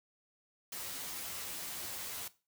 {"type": "noise with comb filter", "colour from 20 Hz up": "white", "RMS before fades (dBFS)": -42, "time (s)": [0.72, 2.28], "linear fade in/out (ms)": 5, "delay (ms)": 11, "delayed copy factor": 0.7, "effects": ["noise-tail reverb RT60 0.3 s tail -17 dB re dry"]}